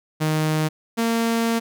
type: tone pair in turn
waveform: sawtooth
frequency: 155.56 / 229.5 Hz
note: D#3 / A#3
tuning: 0 / -27 cents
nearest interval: perfect fifth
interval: 673 cents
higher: second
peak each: -15 dBFS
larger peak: neither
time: 0.2-0.69 / 0.97-1.6 s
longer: second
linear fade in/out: 20 ms
effects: none